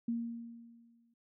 sine tone with exponential decay, 233.1 Hz, A#3, in tune, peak -30 dBFS, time 0.08-1.14 s, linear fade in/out 5 ms, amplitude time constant 230 ms, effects none

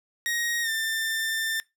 sawtooth tone with pitch glide, 1880 to 1788.9 Hz, A#6 to A6, +14 to +28 cents, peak -22 dBFS, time 0.26-1.6 s, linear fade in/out 0 ms, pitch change -86 cents, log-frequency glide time 0.62-0.69 s, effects noise-tail reverb RT60 0.2 s tail -22 dB re dry

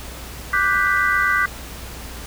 sine chord, G major seventh, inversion second, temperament equal, 1174.7 / 1480 / 1568 / 1975.5 Hz, D6 / F#6 / G6 / B6, 0 / 0 / 0 / 0 cents, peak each -21 dBFS, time 0.53-1.46 s, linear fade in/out 5 ms, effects added 60 Hz sine -36 dBFS peak until 2.26 s + pink hiss -36 dBFS RMS until 2.26 s

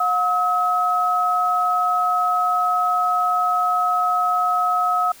sine tone pair together, 720.3 / 1281 Hz, F#5 / E6, -47 / -50 cents, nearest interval minor seventh, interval 997 cents, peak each -21 / -18 dBFS, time 0-5.12 s, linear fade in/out 5 ms, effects white hiss -46 dBFS RMS until 5.2 s

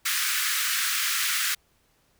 pink high-pass noise, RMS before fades -26 dBFS, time 0.05-1.55 s, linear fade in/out 10 ms, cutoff 1300 Hz, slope 48 dB/octave, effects pink hiss -66 dBFS RMS until 2.19 s

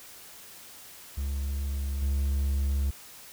triangle tone with level steps, 69.3 Hz, C#2, in tune, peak -26 / -22 dBFS, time 1.17-2.91 s, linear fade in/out 10 ms, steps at 2.02 s, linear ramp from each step 5 ms, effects white hiss -48 dBFS RMS until 3.32 s

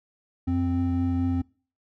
triangle tone pair together, 88.7 / 261.6 Hz, F2 / C4, +27 / 0 cents, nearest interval octave + perfect fifth, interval 1873 cents, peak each -24 / -22 dBFS, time 0.47-1.42 s, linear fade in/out 10 ms, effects noise-tail reverb RT60 0.4 s tail -24 dB re dry

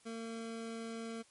25% pulse tone, 227.5 Hz, A#3, 42 cents flat, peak -37 dBFS, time 0.05-1.23 s, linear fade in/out 20 ms, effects white hiss -66 dBFS RMS until 1.3 s + MP3 48 kbps

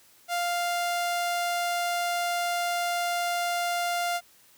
sawtooth tone, 698.5 Hz, F5, in tune, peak -22 dBFS, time 0.28-4.21 s, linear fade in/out 50 ms, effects white hiss -58 dBFS RMS until 4.57 s + high-pass 60 Hz 12 dB/octave

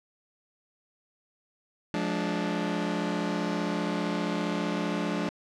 sawtooth chord, D diminished, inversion first, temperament just, 176.2 / 211.4 / 293.7 Hz, F3 / Ab3 / D4, +16 / +31 / 0 cents, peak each -28 dBFS, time 1.94-5.29 s, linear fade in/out 0 ms, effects low-pass 5000 Hz 12 dB/octave

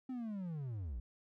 triangle linear sweep, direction down, 263.1 to 51 Hz, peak -37 dBFS, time 0.09-1 s, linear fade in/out 5 ms, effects none

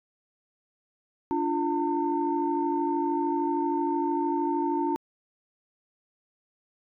sine tone cluster, 291.2 / 344.3 / 903 Hz, D4 / F4 / A5, -15 / -25 / +45 cents, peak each -28 dBFS, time 1.31-4.96 s, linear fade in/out 0 ms, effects tanh soft clip ceiling -14 dBFS

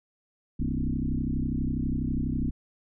sine tone with frequency modulation, 146.8 Hz, D3, in tune, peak -25 dBFS, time 0.59-2.51 s, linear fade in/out 10 ms, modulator 32.2 Hz, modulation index 4.3, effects none

